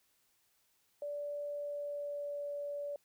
sine tone with pitch glide, 581 to 576.3 Hz, D5 to D5, -19 to -33 cents, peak -37 dBFS, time 1.02-2.96 s, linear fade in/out 2 ms, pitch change -14 cents, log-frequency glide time 1.48-2.5 s, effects white hiss -74 dBFS RMS until 3.04 s

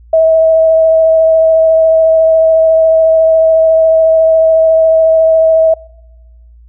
sine tone with vibrato, 645 Hz, E5, 38 cents flat, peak -4 dBFS, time 0.13-5.74 s, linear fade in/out 5 ms, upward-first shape triangle, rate 14 Hz, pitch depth 14 cents each way, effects noise-tail reverb RT60 1.0 s tail -25 dB re dry + added 58 Hz sine -36 dBFS peak until 6.68 s

